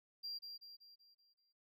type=tone with echo; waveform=triangle; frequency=4753 Hz; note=D8; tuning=20 cents sharp; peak=-40 dBFS; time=0.23-0.39 s; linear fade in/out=20 ms; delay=190 ms; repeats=6; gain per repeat=-6 dB; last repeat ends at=1.53 s; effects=tanh soft clip ceiling -37 dBFS